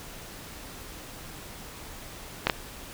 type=clicks; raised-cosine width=0.3 ms; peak=-5 dBFS; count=2; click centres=2.47 / 2.498 s; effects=pink hiss -43 dBFS RMS until 2.93 s